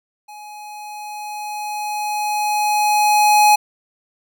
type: tone with level ramp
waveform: square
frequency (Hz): 840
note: G#5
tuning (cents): +19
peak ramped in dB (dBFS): -36 to -9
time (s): 0.28-3.56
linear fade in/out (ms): 10
effects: none